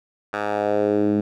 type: tone with band-pass filter sweep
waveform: 10% pulse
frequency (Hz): 103.83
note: G#2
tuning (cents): 0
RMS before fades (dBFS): -21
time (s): 0.33-1.21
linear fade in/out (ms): 5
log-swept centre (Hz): 1200 to 240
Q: 2
effects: none